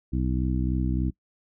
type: harmonic tone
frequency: 63.4 Hz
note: B1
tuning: 46 cents sharp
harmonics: 1 / 2 / 3 / 4 / 5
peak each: -26 / -29 / -31 / -32 / -33 dBFS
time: 0.12-1.11 s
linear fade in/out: 20 ms
effects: noise-tail reverb RT60 0.1 s tail -22 dB re dry